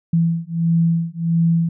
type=beating tone pair; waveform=sine; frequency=166 / 167.5 Hz; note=E3 / E3; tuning=+12 / +28 cents; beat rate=1.5 Hz; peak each=-18 dBFS; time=0.13-1.69 s; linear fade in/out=5 ms; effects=none